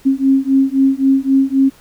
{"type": "beating tone pair", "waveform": "sine", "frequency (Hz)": [267.7, 271.5], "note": ["C4", "C#4"], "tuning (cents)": [40, -36], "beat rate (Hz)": 3.8, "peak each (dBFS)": -13, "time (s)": [0.05, 1.7], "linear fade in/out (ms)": 20, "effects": ["pink hiss -47 dBFS RMS until 1.8 s"]}